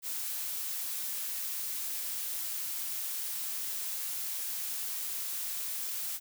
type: noise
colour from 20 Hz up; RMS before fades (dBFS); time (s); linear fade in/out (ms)
blue; -36; 0.02-6.2; 50
effects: none